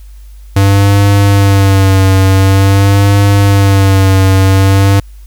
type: tone with vibrato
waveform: square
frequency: 98 Hz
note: G2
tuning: in tune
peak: -5 dBFS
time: 0.56-5 s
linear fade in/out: 5 ms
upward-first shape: sine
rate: 0.47 Hz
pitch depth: 44 cents each way
effects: added 50 Hz sine -29 dBFS peak until 5.26 s + white hiss -49 dBFS RMS until 5.26 s